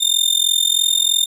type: tone with amplitude modulation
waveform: sawtooth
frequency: 3622 Hz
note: A7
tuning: 49 cents sharp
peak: -7 dBFS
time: 0-1.26 s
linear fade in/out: 20 ms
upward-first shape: sine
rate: 43.1 Hz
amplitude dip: 90%
effects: resampled to 32000 Hz